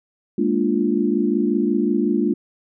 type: chord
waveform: sine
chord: Bb dominant seventh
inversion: third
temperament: equal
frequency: 207.7 / 233.1 / 293.7 / 349.2 Hz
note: Ab3 / Bb3 / D4 / F4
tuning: 0 / 0 / 0 / 0 cents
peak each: -22 dBFS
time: 0.38-2.34 s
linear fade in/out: 5 ms
effects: none